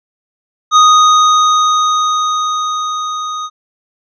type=tone with level ramp; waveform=square; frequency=1244.5 Hz; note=D#6; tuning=in tune; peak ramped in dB=-4 to -20 dBFS; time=0.71-3.5 s; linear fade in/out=50 ms; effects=resampled to 16000 Hz